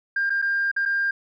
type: tone with dropouts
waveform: sine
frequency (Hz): 1600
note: G6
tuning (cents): +35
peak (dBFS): -19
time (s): 0.16-1.11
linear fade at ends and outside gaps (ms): 5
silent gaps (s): 0.297-0.302 / 0.418-0.423 / 0.715-0.763 / 0.854-0.858
effects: tanh soft clip ceiling -16 dBFS